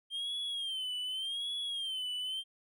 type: tone with vibrato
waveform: triangle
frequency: 3171 Hz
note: G7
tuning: 19 cents sharp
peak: -33 dBFS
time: 0.1-2.44 s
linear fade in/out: 50 ms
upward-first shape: sine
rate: 0.86 Hz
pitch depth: 110 cents each way
effects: none